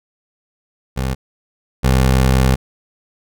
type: tone pair in turn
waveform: 20% pulse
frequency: 65.41 / 65 Hz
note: C2 / C2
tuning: 0 / -11 cents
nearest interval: unison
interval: 11 cents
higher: first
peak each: -13 / -6 dBFS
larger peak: second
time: 0.96-1.15 / 1.83-2.56 s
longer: second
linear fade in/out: 20 ms
effects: none